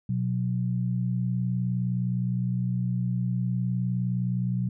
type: tone pair together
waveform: sine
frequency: 123.47 / 183.03 Hz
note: B2 / F#3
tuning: 0 / -19 cents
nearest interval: perfect fifth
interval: 681 cents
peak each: -26 / -28 dBFS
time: 0.09-4.69 s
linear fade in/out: 5 ms
effects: none